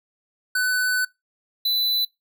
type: tone pair in turn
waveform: square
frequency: 1501 / 3994 Hz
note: F#6 / B7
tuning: +24 / +19 cents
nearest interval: octave + perfect fourth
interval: 1695 cents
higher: second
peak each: -20 / -20 dBFS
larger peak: neither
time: 0.55-1.05 / 1.65-2.05 s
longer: first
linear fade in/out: 5 ms
effects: noise-tail reverb RT60 0.2 s tail -24 dB re dry